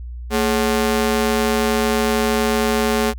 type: ring-modulated tone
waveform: sawtooth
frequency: 324.4 Hz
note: E4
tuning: 28 cents flat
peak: -9 dBFS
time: 0.3-3.14 s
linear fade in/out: 50 ms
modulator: 97.8 Hz
effects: added 60 Hz sine -28 dBFS peak until 3.18 s